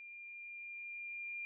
sine tone with level ramp, 2398 Hz, D7, 36 cents sharp, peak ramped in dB -49 to -40 dBFS, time 0-1.45 s, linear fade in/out 0 ms, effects none

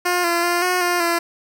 10% pulse tone with pitch steps, 355.7 / 342.3 / 348.6 / 362.6 / 352.6 / 340.4 Hz, F4 / F4 / F4 / F#4 / F4 / F4, +32 / -35 / -3 / -35 / +17 / -44 cents, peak -9 dBFS, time 0.05-1.19 s, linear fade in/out 10 ms, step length 190 ms, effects none

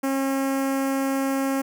sawtooth tone with notch filter, 270.7 Hz, C#4, 41 cents flat, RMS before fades -24 dBFS, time 0.03-1.62 s, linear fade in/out 10 ms, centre 3800 Hz, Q 0.89, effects none

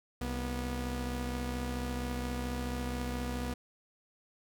sawtooth tone pair together, 64.36 / 243 Hz, C2 / B3, -28 / -28 cents, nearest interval octave + major seventh, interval 2300 cents, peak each -32 / -33 dBFS, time 0.21-3.54 s, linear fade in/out 5 ms, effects none

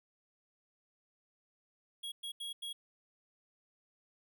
square tone bursts at uneven times, 3311 Hz, G#7, 6 cents flat, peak -40 dBFS, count 4, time 2.03-2.12 / 2.23-2.32 / 2.4-2.53 / 2.62-2.73 s, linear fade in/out 10 ms, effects none

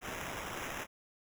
white noise with sample-and-hold, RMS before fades -41 dBFS, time 0.01-0.87 s, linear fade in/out 50 ms, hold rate 4410 Hz, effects none

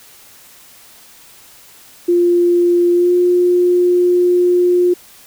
sine tone with pitch glide, 349.2 to 355.9 Hz, F4 to F4, 0 to +33 cents, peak -9 dBFS, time 2.08-4.94 s, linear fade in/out 10 ms, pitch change +33 cents, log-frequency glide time 2.93-3.13 s, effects white hiss -43 dBFS RMS until 5.26 s

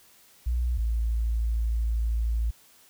sine tone pair in turn, 60.3 / 56.48 Hz, B1 / A1, -41 / +46 cents, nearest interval minor second, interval 113 cents, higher first, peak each -23 dBFS, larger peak neither, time 0.46-0.78 / 0.78-2.51 s, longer second, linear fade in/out 10 ms, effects white hiss -57 dBFS RMS until 2.89 s

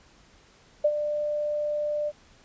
sine tone with ADSR envelope, 595 Hz, D5, 22 cents sharp, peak -16 dBFS, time 0.84-2.12 s, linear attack 10 ms, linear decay 55 ms, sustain -9 dB, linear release 42 ms, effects pink hiss -57 dBFS RMS until 2.44 s + resampled to 16000 Hz

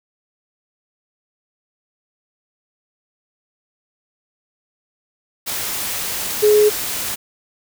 sine tone in noise, 421.2 Hz, G#4, 24 cents sharp, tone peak -9 dBFS, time 6.42-6.7 s, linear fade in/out 20 ms, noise white, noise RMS -24 dBFS, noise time 5.46-7.16 s, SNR +12 dB, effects none

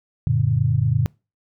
sine chord, Gb augmented, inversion none, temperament just, 92.5 / 115.62 / 144.53 Hz, Gb2 / Bb2 / D3, 0 / -14 / -27 cents, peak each -24 / -19 / -20 dBFS, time 0.27-1.06 s, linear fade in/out 0 ms, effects noise-tail reverb RT60 0.3 s tail -26 dB re dry

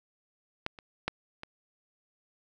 clicks, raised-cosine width 0.3 ms, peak -15 / -30 / -13 / -24 dBFS, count 4, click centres 0.664 / 0.788 / 1.08 / 1.434 s, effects none

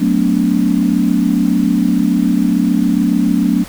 sine chord, B minor seventh, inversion second, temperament equal with one note detuned, 185 / 220 / 246.9 / 287.3 Hz, F#3 / A3 / B3 / D4, 0 / 0 / 0 / -38 cents, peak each -16 dBFS, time 0-3.64 s, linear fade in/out 10 ms, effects pink hiss -34 dBFS RMS until 3.68 s

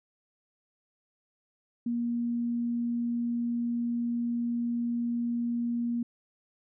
sine tone, 237 Hz, A#3, 29 cents sharp, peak -27 dBFS, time 1.86-6.03 s, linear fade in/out 5 ms, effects none

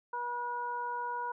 harmonic tone, 483.3 Hz, B4, 38 cents flat, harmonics 1 / 2 / 3, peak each -44 / -34 / -42 dBFS, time 0.13-1.32 s, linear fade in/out 5 ms, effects none

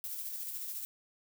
violet noise with tremolo, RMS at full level -39 dBFS, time 0.04-0.85 s, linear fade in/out 0 ms, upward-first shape square, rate 14 Hz, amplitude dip 30%, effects none

